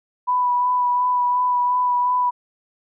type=tone with vibrato; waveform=sine; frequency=987.8 Hz; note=B5; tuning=in tune; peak=-16 dBFS; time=0.27-2.31 s; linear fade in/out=20 ms; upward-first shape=sine; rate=2.8 Hz; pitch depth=16 cents each way; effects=none